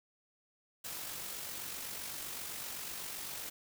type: noise with amplitude modulation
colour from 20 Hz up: white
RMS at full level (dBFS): -41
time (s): 0.84-3.5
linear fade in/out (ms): 10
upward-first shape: sine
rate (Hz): 47.8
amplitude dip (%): 35
effects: none